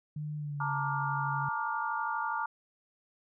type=tone with pitch glide; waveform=sine; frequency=150.5 to 139.61 Hz; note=D3 to C#3; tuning=+43 to +13 cents; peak=-34 dBFS; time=0.16-1.49 s; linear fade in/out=5 ms; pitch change=-130 cents; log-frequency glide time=0.36-0.72 s
type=chord; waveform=sine; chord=Bb major seventh; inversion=third; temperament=equal with one note detuned; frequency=880 / 932.3 / 1174.7 / 1416.4 Hz; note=A5 / Bb5 / D6 / F6; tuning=0 / 0 / 0 / +24 cents; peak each=-36 dBFS; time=0.6-2.46 s; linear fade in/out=5 ms
effects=none